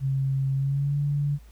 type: tone with pitch glide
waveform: sine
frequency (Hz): 135.3 to 144.18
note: C#3 to D3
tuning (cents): -42 to -32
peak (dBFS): -22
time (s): 0-1.39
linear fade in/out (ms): 50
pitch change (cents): +110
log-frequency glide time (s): 0.54-0.98
effects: added 55 Hz sine -46 dBFS peak until 1.51 s + pink hiss -60 dBFS RMS until 1.51 s